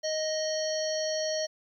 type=harmonic tone; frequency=624 Hz; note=D#5; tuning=5 cents sharp; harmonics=1 / 3 / 5 / 7 / 9 / 10; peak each=-29 / -41 / -43 / -37 / -36 / -47 dBFS; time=0.03-1.47 s; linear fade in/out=20 ms; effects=11-bit